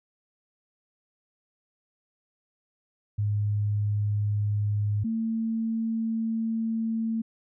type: tone pair in turn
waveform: sine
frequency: 103.83 / 224.9 Hz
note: G#2 / A3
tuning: 0 / +38 cents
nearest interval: octave + minor second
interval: 1338 cents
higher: second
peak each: -23 / -25 dBFS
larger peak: first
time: 3.18-5.04 / 5.04-7.22 s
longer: second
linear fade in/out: 10 ms
effects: none